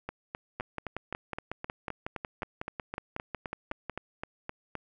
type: two click trains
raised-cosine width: 0.5 ms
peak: -19 / -20 dBFS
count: 19 / 19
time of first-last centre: 0.6-3.897 / 0.09-4.753 s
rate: 5.46 / 3.86 Hz
effects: none